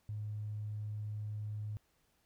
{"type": "tone with tanh clipping", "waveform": "triangle", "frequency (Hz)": 105.7, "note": "G#2", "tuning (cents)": 31, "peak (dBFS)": -37, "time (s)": [0.09, 1.77], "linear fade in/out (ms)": 0, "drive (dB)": 2, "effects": ["pink hiss -75 dBFS RMS until 2.25 s"]}